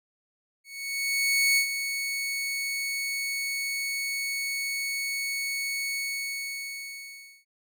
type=tone with ADSR envelope; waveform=sawtooth; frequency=2217 Hz; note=C#7; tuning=in tune; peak=-16 dBFS; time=0.64-7.45 s; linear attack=930 ms; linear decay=90 ms; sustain=-9 dB; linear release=1500 ms; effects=none